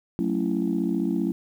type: chord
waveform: sine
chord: F# minor seventh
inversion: none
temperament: just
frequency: 185 / 222 / 277.5 / 333 Hz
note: F#3 / A3 / C#4 / E4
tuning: 0 / +16 / +2 / +18 cents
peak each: -27 dBFS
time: 0.19-1.32 s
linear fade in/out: 0 ms
effects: tanh soft clip ceiling -14 dBFS + 9-bit